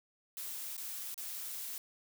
blue noise with dropouts, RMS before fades -42 dBFS, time 0.37-1.78 s, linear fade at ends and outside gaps 1 ms, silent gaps 0.767-0.778 / 1.143-1.178 s, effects none

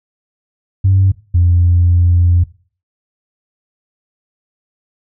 sine tone pair in turn, 95.8 / 87.36 Hz, G2 / F2, -39 / +1 cents, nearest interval major second, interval 160 cents, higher first, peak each -6 dBFS, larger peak neither, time 0.84-1.12 / 1.34-2.44 s, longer second, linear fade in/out 10 ms, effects noise-tail reverb RT60 0.4 s tail -19 dB re dry + tanh soft clip ceiling -3 dBFS

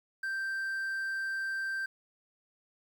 triangle tone with quantisation, 1568 Hz, G6, in tune, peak -30 dBFS, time 0.23-1.86 s, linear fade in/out 5 ms, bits 10, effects none

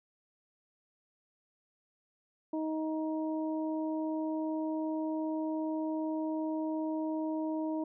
harmonic tone, 314.2 Hz, D#4, 17 cents sharp, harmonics 1 / 2 / 3, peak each -32 / -39 / -43 dBFS, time 2.53-7.84 s, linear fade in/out 5 ms, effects none

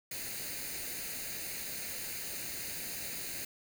white noise with comb filter, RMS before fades -40 dBFS, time 0.11-3.45 s, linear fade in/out 5 ms, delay 0.45 ms, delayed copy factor +0.65, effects none

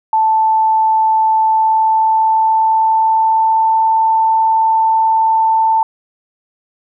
sine tone with pitch glide, 880 to 889.2 Hz, A5 to A5, 0 to +18 cents, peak -9 dBFS, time 0.13-5.83 s, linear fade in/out 2 ms, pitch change +18 cents, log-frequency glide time 1.41-3.87 s, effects none

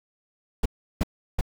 brown noise bursts, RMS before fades -21 dBFS, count 3, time 0.63-1.411 s, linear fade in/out 5 ms, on 27 ms, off 350 ms, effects none

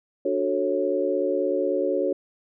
sine chord, D major seventh, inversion none, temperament equal with one note detuned, 293.7 / 370 / 440 / 549.6 Hz, D4 / F#4 / A4 / C#5, 0 / 0 / 0 / -15 cents, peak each -29 / -26 / -28 / -25 dBFS, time 0.25-2.13 s, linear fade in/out 5 ms, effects none

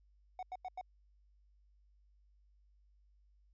triangle tone bursts, 740 Hz, F#5, in tune, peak -38 dBFS, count 4, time 0.39-0.812 s, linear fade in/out 2 ms, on 38 ms, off 90 ms, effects added 50 Hz sine -65 dBFS peak until 3.53 s + resampled to 16000 Hz

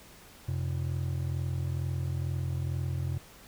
triangle ring-modulated tone, 110.8 Hz, A2, 13 cents sharp, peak -24 dBFS, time 0.48-3.18 s, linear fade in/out 5 ms, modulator 21.1 Hz, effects pink hiss -53 dBFS RMS until 3.47 s

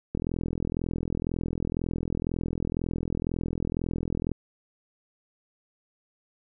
click train, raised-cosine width 3 ms, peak -16 dBFS, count 176, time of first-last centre 0.15-4.317 s, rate 42 Hz, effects none

